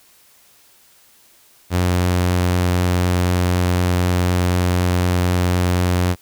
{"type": "tone", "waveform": "sawtooth", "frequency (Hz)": 89.6, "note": "F2", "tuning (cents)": 45, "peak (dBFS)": -11, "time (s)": [1.7, 6.16], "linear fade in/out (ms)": 50, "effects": ["white hiss -52 dBFS RMS until 6.21 s"]}